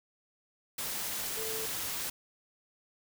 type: tone in noise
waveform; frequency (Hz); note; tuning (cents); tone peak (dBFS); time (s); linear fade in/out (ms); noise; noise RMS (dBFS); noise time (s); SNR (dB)
sine; 443.1; A4; +12; -39; 1.37-1.66; 5; white; -36; 0.78-2.1; -6
effects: none